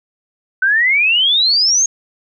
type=exponential sweep; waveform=sine; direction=up; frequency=1503 to 6645 Hz; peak=-10 dBFS; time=0.62-1.86 s; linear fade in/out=5 ms; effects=none

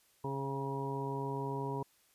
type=harmonic tone with a mistuned harmonic; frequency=137.1 Hz; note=C#3; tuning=19 cents flat; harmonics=1 / 2 / 3 / 4 / 5 / 6 / 7; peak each=-39 / -43 / -40 / -50 / -50 / -50 / -40 dBFS; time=0.24-1.83 s; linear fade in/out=5 ms; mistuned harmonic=4; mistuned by=-23 cents; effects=white hiss -69 dBFS RMS until 2.14 s + resampled to 32000 Hz

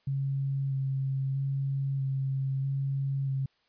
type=tone with vibrato; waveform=sine; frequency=135.9 Hz; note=C#3; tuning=34 cents flat; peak=-27 dBFS; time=0.07-3.46 s; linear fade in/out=5 ms; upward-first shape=square; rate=0.78 Hz; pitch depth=14 cents each way; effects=white hiss -70 dBFS RMS until 3.68 s + resampled to 11025 Hz

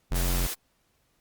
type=tone; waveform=square; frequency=44 Hz; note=F1; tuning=14 cents sharp; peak=-25 dBFS; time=0.11-0.47 s; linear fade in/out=10 ms
type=high-pass noise; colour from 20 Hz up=white; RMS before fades=-33 dBFS; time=0.14-0.55 s; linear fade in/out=20 ms; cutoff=220 Hz; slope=24 dB/octave
effects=pink hiss -70 dBFS RMS until 1.2 s + Opus 48 kbps

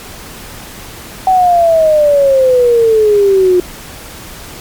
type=exponential sweep; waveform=sine; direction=down; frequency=762 to 356.2 Hz; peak=-5 dBFS; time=1.27-3.6 s; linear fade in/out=2 ms; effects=pink hiss -30 dBFS RMS until 4.6 s + MP3 96 kbps

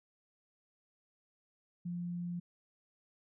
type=tone; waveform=sine; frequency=174.61 Hz; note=F3; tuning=in tune; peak=-36 dBFS; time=1.85-2.4 s; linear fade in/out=10 ms; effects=none

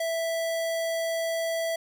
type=tone; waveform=square; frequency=659.3 Hz; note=E5; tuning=in tune; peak=-27 dBFS; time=0-1.76 s; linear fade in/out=5 ms; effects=none

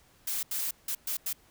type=noise bursts at uneven times; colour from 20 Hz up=blue; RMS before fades=-32 dBFS; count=5; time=0.27-0.43 / 0.51-0.71 / 0.88-0.95 / 1.07-1.17 / 1.26-1.33 s; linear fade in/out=5 ms; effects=pink hiss -62 dBFS RMS until 1.5 s

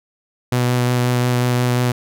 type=tone with vibrato; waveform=sawtooth; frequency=123.47 Hz; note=B2; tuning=in tune; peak=-11 dBFS; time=0.52-1.92 s; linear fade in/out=5 ms; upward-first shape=triangle; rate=5.6 Hz; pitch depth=14 cents each way; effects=none

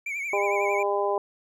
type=tone with vibrato; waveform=triangle; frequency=2284 Hz; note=D7; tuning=49 cents flat; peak=-27 dBFS; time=0.06-0.83 s; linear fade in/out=5 ms; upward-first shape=triangle; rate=11 Hz; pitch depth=99 cents each way
type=harmonic tone; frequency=201.8 Hz; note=G#3; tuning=49 cents flat; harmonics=2 / 3 / 4 / 5; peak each=-26 / -28 / -29 / -30 dBFS; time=0.33-1.18 s; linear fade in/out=2 ms
effects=none

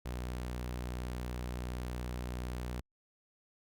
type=tone; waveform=sawtooth; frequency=61.4 Hz; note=B1; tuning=9 cents flat; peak=-33 dBFS; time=0.05-2.81 s; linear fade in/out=10 ms; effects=Opus 48 kbps

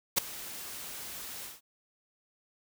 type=noise with ADSR envelope; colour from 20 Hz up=white; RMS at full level=-22 dBFS; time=0.16-1.61 s; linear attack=22 ms; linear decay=5 ms; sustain=-20 dB; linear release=170 ms; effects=none

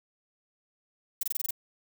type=noise bursts; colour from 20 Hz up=violet; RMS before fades=-29 dBFS; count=7; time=1.21-1.508 s; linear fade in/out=5 ms; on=22 ms; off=24 ms; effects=none

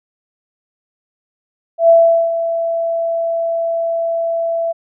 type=tone with ADSR envelope; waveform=sine; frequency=667 Hz; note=E5; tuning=20 cents sharp; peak=-4 dBFS; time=1.78-4.73 s; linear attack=110 ms; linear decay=410 ms; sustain=-11 dB; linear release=19 ms; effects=none

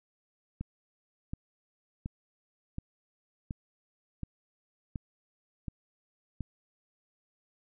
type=click train; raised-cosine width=5 ms; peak=-23 dBFS; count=9; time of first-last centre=0.61-6.407 s; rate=1.38 Hz; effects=none

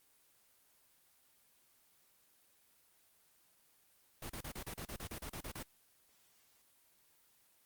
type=noise bursts; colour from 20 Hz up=pink; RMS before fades=-44 dBFS; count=13; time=4.22-5.629 s; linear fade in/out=5 ms; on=77 ms; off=34 ms; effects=white hiss -70 dBFS RMS until 7.65 s + Opus 24 kbps

